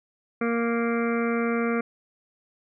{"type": "harmonic tone", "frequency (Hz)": 233.1, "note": "A#3", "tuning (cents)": 0, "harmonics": [1, 2, 3, 5, 6, 7, 8, 9, 10], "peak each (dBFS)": [-25, -27, -36, -34, -34, -41, -46, -37, -39], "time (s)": [0.41, 1.81], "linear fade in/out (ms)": 5, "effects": []}